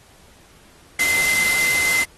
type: tone in noise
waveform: sine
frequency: 2062 Hz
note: C7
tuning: 26 cents flat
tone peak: -18 dBFS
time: 0.99-2.04 s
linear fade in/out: 5 ms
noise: white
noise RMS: -23 dBFS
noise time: 0.99-2.04 s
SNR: +2 dB
effects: pink hiss -51 dBFS RMS until 2.17 s + AAC 32 kbps